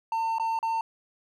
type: tone with dropouts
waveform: triangle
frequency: 903 Hz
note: A5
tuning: 45 cents sharp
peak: -23 dBFS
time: 0.12-0.81 s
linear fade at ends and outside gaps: 2 ms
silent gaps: 0.384-0.397 / 0.59-0.628 s
effects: none